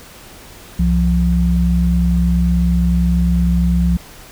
sine tone pair together, 65.2 / 174.06 Hz, C2 / F3, -5 / -6 cents, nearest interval octave + perfect fourth, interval 1699 cents, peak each -14 dBFS, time 0.79-3.97 s, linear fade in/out 5 ms, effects pink hiss -39 dBFS RMS until 4.31 s

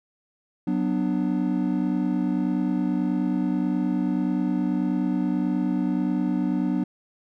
triangle chord, B minor, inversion second, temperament just, 185.21 / 246.9 / 296.3 Hz, F#3 / B3 / D4, +2 / 0 / +15 cents, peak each -24 dBFS, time 0.67-6.84 s, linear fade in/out 5 ms, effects none

